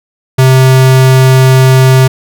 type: tone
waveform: square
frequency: 130.81 Hz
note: C3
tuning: in tune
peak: -3 dBFS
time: 0.38-2.08 s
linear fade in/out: 10 ms
effects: none